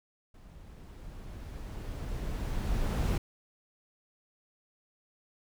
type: noise with level ramp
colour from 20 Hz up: brown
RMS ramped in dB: -52 to -27 dBFS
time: 0.34-3.18 s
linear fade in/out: 5 ms
effects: none